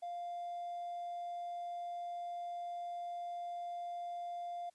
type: tone with hard clipping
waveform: triangle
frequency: 698.5 Hz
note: F5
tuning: in tune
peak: -40 dBFS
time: 0.02-4.7 s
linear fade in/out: 10 ms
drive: 4 dB
effects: white hiss -75 dBFS RMS until 4.74 s + resampled to 24000 Hz